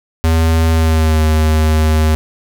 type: tone with pitch glide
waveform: square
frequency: 81.2 to 78.12 Hz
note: E2 to D#2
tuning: -26 to +8 cents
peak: -10 dBFS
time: 0.24-2.15 s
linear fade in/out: 0 ms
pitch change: -66 cents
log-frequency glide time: 0.72-1.22 s
effects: none